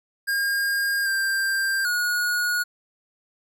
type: tone with pitch steps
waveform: square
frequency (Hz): 1616 / 1583 / 1449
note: G#6 / G6 / F#6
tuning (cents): -48 / +17 / -37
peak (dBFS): -22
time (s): 0.27-2.64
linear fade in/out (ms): 20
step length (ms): 790
effects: none